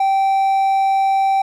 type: tone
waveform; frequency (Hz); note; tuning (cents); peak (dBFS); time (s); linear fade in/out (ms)
triangle; 778; G5; -13; -11; 0-1.42; 5
effects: none